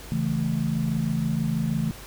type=chord; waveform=sine; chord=A major; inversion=first; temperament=equal; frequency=138.59 / 164.81 / 220 Hz; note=C#3 / E3 / A3; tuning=0 / 0 / 0 cents; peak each=-28 / -26 / -27 dBFS; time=0.12-1.91 s; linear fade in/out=0 ms; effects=added 50 Hz sine -43 dBFS peak until 2.06 s + pink hiss -43 dBFS RMS until 2.06 s